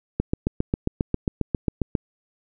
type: click train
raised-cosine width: 3 ms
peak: -8 dBFS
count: 14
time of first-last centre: 0.2-1.952 s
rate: 7.42 Hz
effects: none